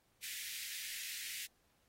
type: high-pass noise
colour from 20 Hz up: pink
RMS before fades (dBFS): -45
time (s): 0.22-1.47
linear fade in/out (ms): 20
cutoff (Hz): 1800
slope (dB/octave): 48
effects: pink hiss -75 dBFS RMS until 1.88 s + AAC 48 kbps